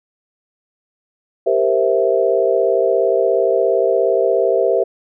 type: chord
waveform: sine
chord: C dominant seventh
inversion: second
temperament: equal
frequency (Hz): 392 / 466.2 / 523.3 / 659.3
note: G4 / Bb4 / C5 / E5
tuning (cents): 0 / 0 / 0 / 0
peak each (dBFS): -18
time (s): 1.46-4.84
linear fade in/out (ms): 10
effects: none